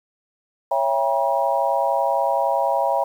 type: chord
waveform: sine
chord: C# diminished seventh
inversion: none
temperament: just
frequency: 554.4 / 665.2 / 798.3 / 957.9 Hz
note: C#5 / E5 / G5 / Bb5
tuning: 0 / +16 / +31 / +47 cents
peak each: -23 dBFS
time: 0.71-3.04 s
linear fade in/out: 5 ms
effects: 8-bit